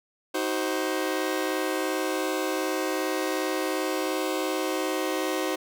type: chord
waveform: sawtooth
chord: C diminished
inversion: first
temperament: just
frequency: 314 / 376.7 / 523.3 Hz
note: Eb4 / Gb4 / C5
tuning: +16 / +31 / 0 cents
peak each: -26 / -26 / -27 dBFS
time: 0.34-5.56 s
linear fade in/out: 10 ms
effects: none